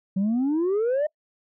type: exponential sweep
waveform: sine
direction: up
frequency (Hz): 185 to 622.3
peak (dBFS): -18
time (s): 0.16-1.07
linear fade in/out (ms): 10
effects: noise-tail reverb RT60 0.1 s tail -26 dB re dry + tanh soft clip ceiling -19 dBFS